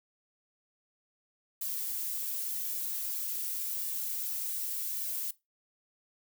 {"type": "noise with flanger", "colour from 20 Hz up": "violet", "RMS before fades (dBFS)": -35, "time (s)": [1.61, 5.31], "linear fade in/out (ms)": 5, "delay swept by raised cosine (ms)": [1.7, 3.9], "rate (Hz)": 0.89, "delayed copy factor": 0.5, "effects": ["noise-tail reverb RT60 0.2 s tail -19 dB re dry"]}